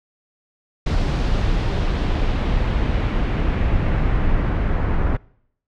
brown noise with low-pass filter sweep, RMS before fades -19 dBFS, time 0.86-5.17 s, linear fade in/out 5 ms, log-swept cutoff 5000 to 1700 Hz, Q 1.2, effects noise-tail reverb RT60 0.7 s tail -24 dB re dry

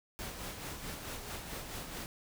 pink noise with tremolo, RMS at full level -41 dBFS, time 0.19-2.06 s, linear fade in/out 0 ms, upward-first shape sine, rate 4.6 Hz, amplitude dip 45%, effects none

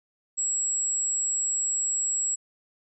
sine tone, 7710 Hz, B8, 43 cents flat, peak -24 dBFS, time 0.37-2.36 s, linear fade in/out 20 ms, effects none

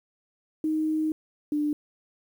sine tone pair in turn, 312.1 / 297 Hz, D#4 / D4, +5 / +20 cents, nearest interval minor second, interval 85 cents, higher first, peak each -23 dBFS, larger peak neither, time 0.64-1.12 / 1.52-1.73 s, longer first, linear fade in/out 2 ms, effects 9-bit

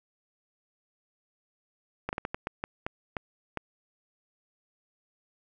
slowing click train, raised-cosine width 0.5 ms, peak -16 dBFS, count 10, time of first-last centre 2.09-3.573 s, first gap 39 ms, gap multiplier 1.34, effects none

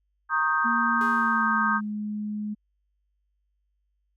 sine chord, Eb dominant seventh, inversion second, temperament equal with one note detuned, 932.3 / 1093.5 / 1244.5 / 1568 Hz, Bb5 / Db6 / Eb6 / G6, 0 / -24 / 0 / 0 cents, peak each -30 / -29 / -25 / -25 dBFS, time 0.29-1.81 s, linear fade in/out 50 ms
sine tone with pitch glide, 233.1 to 210.1 Hz, A#3 to G#3, 0 to +20 cents, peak -28 dBFS, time 0.64-2.55 s, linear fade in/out 20 ms, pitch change -180 cents, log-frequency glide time 1.12-1.82 s
sawtooth tone with exponential decay, 415.3 Hz, G#4, in tune, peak -33 dBFS, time 1.01-1.93 s, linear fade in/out 1 ms, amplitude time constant 200 ms
effects added 50 Hz sine -70 dBFS peak until 4.16 s

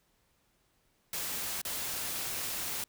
white noise with dropouts, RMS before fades -36 dBFS, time 1.13-2.84 s, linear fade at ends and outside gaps 2 ms, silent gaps 1.616-1.65 s, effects pink hiss -72 dBFS RMS until 2.88 s

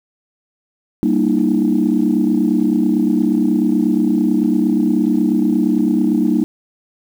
sine chord, E half-diminished seventh, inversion first, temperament equal with one note detuned, 196 / 233.1 / 300.7 / 329.6 Hz, G3 / Bb3 / D4 / E4, 0 / 0 / +41 / 0 cents, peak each -18 / -16 / -16 / -20 dBFS, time 1.03-6.44 s, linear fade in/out 0 ms, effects tanh soft clip ceiling -4 dBFS + 7-bit

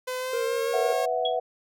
sawtooth tone with pitch glide, 508 to 544.5 Hz, B4 to C#5, +49 to -31 cents, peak -25 dBFS, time 0.07-1.06 s, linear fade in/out 10 ms, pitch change +120 cents, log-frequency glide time 0.18-0.68 s
triangle tone with vibrato, 466.2 Hz, A#4, in tune, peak -24 dBFS, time 0.33-0.93 s, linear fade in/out 5 ms, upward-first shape triangle, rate 5.9 Hz, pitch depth 34 cents each way
sine chord, B suspended fourth, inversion none, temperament equal, 493.9 / 659.3 / 740 Hz, B4 / E5 / F#5, 0 / 0 / 0 cents, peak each -28 dBFS, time 0.73-1.4 s, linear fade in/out 10 ms
sine tone with exponential decay, 3322 Hz, G#7, in tune, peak -23 dBFS, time 1.25-1.37 s, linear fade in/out 5 ms, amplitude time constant 25 ms
effects none

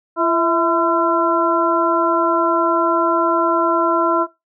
harmonic tone with a mistuned harmonic, 338.7 Hz, E4, 47 cents sharp, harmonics 1 / 2 / 3 / 4, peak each -19 / -19 / -19 / -19 dBFS, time 0.16-4.27 s, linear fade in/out 50 ms, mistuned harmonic 2, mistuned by -58 cents, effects noise-tail reverb RT60 0.2 s tail -19 dB re dry

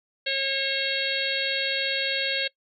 harmonic tone, 543 Hz, C#5, 36 cents flat, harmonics 1 / 3 / 4 / 5 / 6 / 7 / 8, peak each -32 / -32 / -32 / -32 / -32 / -32 / -32 dBFS, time 0.26-2.48 s, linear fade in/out 10 ms, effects noise-tail reverb RT60 0.1 s tail -21 dB re dry

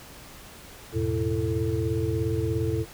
sine tone cluster, 84.4 / 107.5 / 124.5 / 333.5 / 442.3 Hz, E2 / A2 / B2 / E4 / A4, +41 / -40 / +14 / +20 / +9 cents, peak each -30 dBFS, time 0.92-2.86 s, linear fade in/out 50 ms, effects pink hiss -46 dBFS RMS until 2.93 s

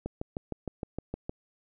click train, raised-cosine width 2 ms, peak -20 dBFS, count 9, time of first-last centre 0.06-1.295 s, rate 6.48 Hz, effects none

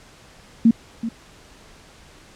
sine tone with echo, 228.5 Hz, A#3, 34 cents flat, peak -9 dBFS, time 0.65-0.71 s, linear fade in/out 5 ms, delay 380 ms, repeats 1, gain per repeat -13 dB, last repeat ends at 1.09 s, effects pink hiss -48 dBFS RMS until 2.35 s + low-pass 8000 Hz 12 dB/octave

